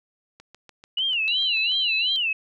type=click train; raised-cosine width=0.2 ms; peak=-28 dBFS; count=10; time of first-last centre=0.4-1.718 s; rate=6.83 Hz
type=tone with vibrato; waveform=sine; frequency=2872 Hz; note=F7; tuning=48 cents sharp; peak=-21 dBFS; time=0.97-2.33 s; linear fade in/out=5 ms; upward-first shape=sine; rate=2.8 Hz; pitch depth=190 cents each way
type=tone with pitch glide; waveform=sine; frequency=3950 to 3987 Hz; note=B7 to B7; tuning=0 to +16 cents; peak=-26 dBFS; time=1.28-2.16 s; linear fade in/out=0 ms; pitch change=+16 cents; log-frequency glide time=1.38-1.47 s
effects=none